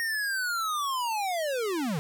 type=linear sweep; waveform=square; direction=down; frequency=1864.7 to 137.4 Hz; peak=-28 dBFS; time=0-1.99 s; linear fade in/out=0 ms; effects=none